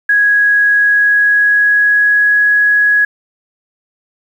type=tone with pitch glide; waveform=sine; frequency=1661.2 to 1672.8 Hz; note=G#6 to G#6; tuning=0 to +12 cents; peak=-7 dBFS; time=0.09-3.05 s; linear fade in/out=5 ms; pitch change=+12 cents; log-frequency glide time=0.73-2.42 s; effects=7-bit